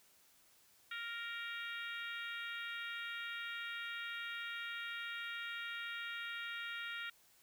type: harmonic tone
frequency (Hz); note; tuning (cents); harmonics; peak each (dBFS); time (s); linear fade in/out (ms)
466.2; A#4; 0; 3 / 4 / 5 / 6 / 7 / 8; -45 / -47 / -49 / -51 / -52 / -53; 0.91-7.1; 5
effects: white hiss -68 dBFS RMS until 7.42 s